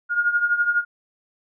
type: tone with tremolo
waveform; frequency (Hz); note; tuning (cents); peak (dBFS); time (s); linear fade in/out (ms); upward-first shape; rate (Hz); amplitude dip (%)
sine; 1426; F6; +36; -14; 0.09-0.85; 50; triangle; 12; 80
effects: none